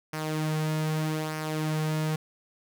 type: tone with flanger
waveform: sawtooth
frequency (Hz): 155.56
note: D#3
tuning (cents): 0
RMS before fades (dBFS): -29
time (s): 0.13-2.16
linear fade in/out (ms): 5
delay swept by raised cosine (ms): 0.26 to 3.86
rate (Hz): 0.81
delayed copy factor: -0.5
effects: none